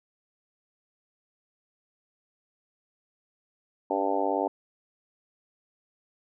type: harmonic tone with a mistuned harmonic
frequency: 98.2 Hz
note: G2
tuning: 4 cents sharp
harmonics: 3 / 4 / 5 / 6 / 7 / 8 / 9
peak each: -32 / -32 / -32 / -32 / -32 / -32 / -32 dBFS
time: 3.9-4.48 s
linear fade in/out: 5 ms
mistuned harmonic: 3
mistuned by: -34 cents
effects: none